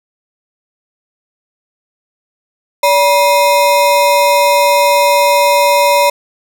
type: ring-modulated tone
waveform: square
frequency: 769 Hz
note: G5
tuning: 33 cents flat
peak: -5 dBFS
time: 2.83-6.1 s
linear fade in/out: 5 ms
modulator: 196 Hz
effects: none